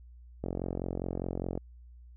click train, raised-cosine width 2 ms, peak -20 dBFS, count 52, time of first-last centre 0.44-1.576 s, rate 44.9 Hz, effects added 60 Hz sine -49 dBFS peak until 2.16 s

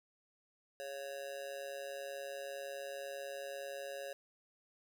square tone with amplitude modulation, 554.4 Hz, C#5, in tune, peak -39 dBFS, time 0.8-4.13 s, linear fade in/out 0 ms, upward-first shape sine, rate 142 Hz, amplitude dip 85%, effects none

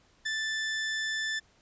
sawtooth tone with ADSR envelope, 1760 Hz, A6, in tune, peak -24 dBFS, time 0.25-1.4 s, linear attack 14 ms, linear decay 4 ms, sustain -2 dB, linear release 18 ms, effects pink hiss -64 dBFS RMS until 1.61 s + resampled to 16000 Hz

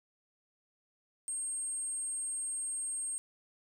sine tone, 8540 Hz, C9, 34 cents sharp, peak -34 dBFS, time 1.28-3.18 s, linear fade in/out 0 ms, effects 10-bit

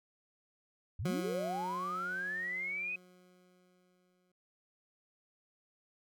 sine linear sweep, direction up, 69.3 to 2539 Hz, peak -35 dBFS, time 0.99-2.96 s, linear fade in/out 5 ms
20% pulse tone with exponential decay, 181.3 Hz, F#3, 35 cents flat, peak -29 dBFS, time 1.05-4.32 s, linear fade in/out 5 ms, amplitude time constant 710 ms
effects none

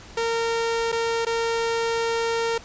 sawtooth tone with dropouts, 460 Hz, A#4, 23 cents flat, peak -18 dBFS, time 0.17-2.58 s, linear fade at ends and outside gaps 5 ms, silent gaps 0.919-0.925 / 1.251-1.266 s, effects pink hiss -44 dBFS RMS until 2.64 s + resampled to 16000 Hz

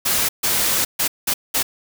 white noise bursts at uneven times, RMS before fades -19 dBFS, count 5, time 0.05-0.29 / 0.43-0.85 / 0.99-1.08 / 1.27-1.34 / 1.54-1.63 s, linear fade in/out 10 ms, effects none

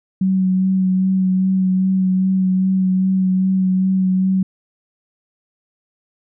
sine tone with vibrato, 187.8 Hz, F#3, 26 cents sharp, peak -13 dBFS, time 0.21-4.43 s, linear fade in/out 5 ms, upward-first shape sine, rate 2.5 Hz, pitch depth 18 cents each way, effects none

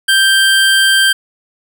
25% pulse tone, 1575 Hz, G6, 8 cents sharp, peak -4 dBFS, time 0.08-1.13 s, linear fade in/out 10 ms, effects none

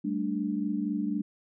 sine chord, G suspended second, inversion none, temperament equal, 196 / 220 / 293.7 Hz, G3 / A3 / D4, 0 / 0 / 0 cents, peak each -32 / -32 / -31 dBFS, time 0.04-1.22 s, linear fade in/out 10 ms, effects none

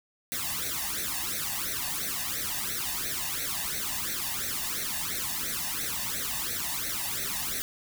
white noise with flanger, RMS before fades -32 dBFS, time 0.32-7.62 s, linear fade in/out 0 ms, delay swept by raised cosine 0.49 to 1.12 ms, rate 2.9 Hz, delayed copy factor +1, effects none

